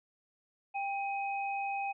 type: tone pair together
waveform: sine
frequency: 794 / 2519 Hz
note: G5 / D#7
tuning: +22 / +21 cents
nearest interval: octave + minor sixth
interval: 1999 cents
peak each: -33 / -39 dBFS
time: 0.74-1.93 s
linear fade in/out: 20 ms
effects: none